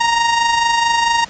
sawtooth tone with amplitude modulation, 932.3 Hz, A#5, in tune, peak -7 dBFS, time 0-1.25 s, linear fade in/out 10 ms, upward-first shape sine, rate 24.5 Hz, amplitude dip 45%, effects pink hiss -38 dBFS RMS until 1.29 s + resampled to 16000 Hz

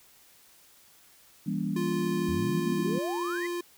sine chord, E diminished seventh, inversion none, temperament just, 164.81 / 197.78 / 237.3 / 284.8 Hz, E3 / G3 / Bb3 / Db4, 0 / +16 / +31 / +47 cents, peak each -33 / -31 / -34 / -36 dBFS, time 1.46-2.99 s, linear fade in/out 10 ms
square tone, 348.7 Hz, F4, 3 cents flat, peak -31 dBFS, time 1.76-3.61 s, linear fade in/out 5 ms
sine exponential sweep, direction up, 73.42 to 2100 Hz, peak -33 dBFS, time 2.28-3.47 s, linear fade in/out 10 ms
effects white hiss -58 dBFS RMS until 3.77 s

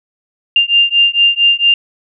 sine beating tone pair, 2794 / 2798.4 Hz, F7 / F7, 0 / +3 cents, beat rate 4.4 Hz, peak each -11 dBFS, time 0.56-1.74 s, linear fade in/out 2 ms, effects none

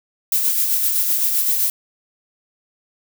violet noise with tremolo, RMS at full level -17 dBFS, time 0.32-1.7 s, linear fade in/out 2 ms, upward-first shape sine, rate 7.8 Hz, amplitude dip 35%, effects none

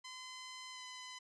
10% pulse tone with pitch glide, 1024 to 1011.7 Hz, C6 to B5, -38 to +41 cents, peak -39 dBFS, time 0.04-1.19 s, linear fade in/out 10 ms, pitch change -21 cents, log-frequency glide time 0.72-0.8 s, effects resampled to 24000 Hz

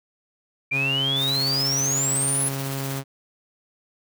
sine exponential sweep, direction up, 2349 to 10770 Hz, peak -21 dBFS, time 0.71-2.49 s, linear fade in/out 10 ms
sawtooth tone, 136.4 Hz, C#3, 28 cents flat, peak -23 dBFS, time 0.71-3.04 s, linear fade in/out 50 ms
white noise with tremolo, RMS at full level -34 dBFS, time 1.15-3.02 s, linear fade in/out 50 ms, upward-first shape sine, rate 16 Hz, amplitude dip 40%
effects none

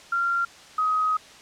sine tone pair in turn, 1382 / 1261.1 Hz, F6 / D#6, -19 / +23 cents, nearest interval major second, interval 158 cents, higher first, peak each -21 / -20 dBFS, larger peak second, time 0.12-0.45 / 0.78-1.17 s, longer second, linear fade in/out 5 ms, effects white hiss -47 dBFS RMS until 1.41 s + low-pass 6000 Hz 12 dB/octave

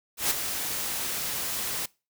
white noise with ADSR envelope, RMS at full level -23 dBFS, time 0.17-1.86 s, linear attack 140 ms, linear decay 5 ms, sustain -8 dB, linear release 7 ms, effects noise-tail reverb RT60 0.3 s tail -24 dB re dry

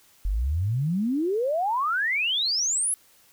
sine exponential sweep, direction up, 43.49 to 11175 Hz, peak -22 dBFS, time 0.25-2.94 s, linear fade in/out 0 ms, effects white hiss -58 dBFS RMS until 3.32 s

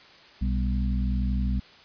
harmonic tone with a mistuned harmonic, 61.74 Hz, B1, in tune, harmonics 1 / 2 / 3 / 4, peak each -24 / -34 / -30 / -36 dBFS, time 0.41-1.6 s, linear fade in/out 10 ms, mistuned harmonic 3, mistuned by +100 cents, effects white hiss -51 dBFS RMS until 1.84 s + resampled to 11025 Hz

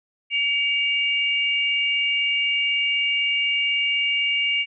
sine tone pair together, 2272 / 2811 Hz, C#7 / F7, +42 / +11 cents, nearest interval major third, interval 369 cents, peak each -22 dBFS, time 0.3-4.66 s, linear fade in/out 50 ms, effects none

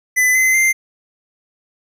square tone with pitch steps, 2007 / 2048 / 2090 Hz, B6 / C7 / C7, +27 / -38 / -2 cents, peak -12 dBFS, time 0.16-0.73 s, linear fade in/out 20 ms, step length 190 ms, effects none

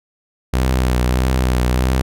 sawtooth tone with vibrato, 63 Hz, B1, 35 cents sharp, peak -10 dBFS, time 0.53-2.02 s, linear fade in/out 10 ms, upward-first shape triangle, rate 1.6 Hz, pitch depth 45 cents each way, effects none

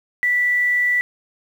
sine tone with quantisation, 1966 Hz, B6, 8 cents flat, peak -15 dBFS, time 0.23-1.01 s, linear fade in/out 0 ms, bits 7, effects none

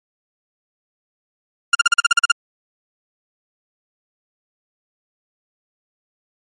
30% pulse tone bursts, 1400 Hz, F6, 4 cents sharp, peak -6 dBFS, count 10, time 1.73-2.318 s, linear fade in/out 5 ms, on 21 ms, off 42 ms, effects MP3 48 kbps

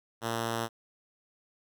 5% pulse tone, 115 Hz, A#2, 23 cents flat, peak -19 dBFS, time 0.21-0.69 s, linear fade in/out 50 ms, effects none

